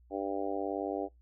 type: harmonic tone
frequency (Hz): 98.7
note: G2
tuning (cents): +12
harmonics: 3 / 4 / 5 / 6 / 7 / 8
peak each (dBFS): -37 / -38 / -39 / -40 / -40 / -41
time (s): 0.1-1.09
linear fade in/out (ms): 50
effects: noise-tail reverb RT60 0.2 s tail -25 dB re dry + added 60 Hz sine -58 dBFS peak until 1.21 s